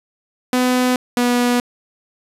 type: tone pair in turn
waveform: sawtooth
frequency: 251.4 / 243.8 Hz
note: B3 / B3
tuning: +31 / -22 cents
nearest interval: minor second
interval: 53 cents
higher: first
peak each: -10 dBFS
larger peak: neither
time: 0.53-0.96 / 1.17-1.6 s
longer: neither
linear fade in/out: 2 ms
effects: resampled to 32000 Hz